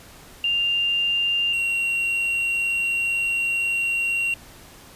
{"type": "tone pair in turn", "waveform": ["sine", "triangle"], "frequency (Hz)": [2794, 2751], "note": ["F7", "F7"], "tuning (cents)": [0, -27], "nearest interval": "unison", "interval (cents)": 27, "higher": "first", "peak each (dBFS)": -19, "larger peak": "neither", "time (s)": [[0.44, 1.53], [1.53, 4.34]], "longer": "second", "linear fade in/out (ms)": 2, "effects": ["pink hiss -46 dBFS RMS until 4.95 s", "resampled to 32000 Hz"]}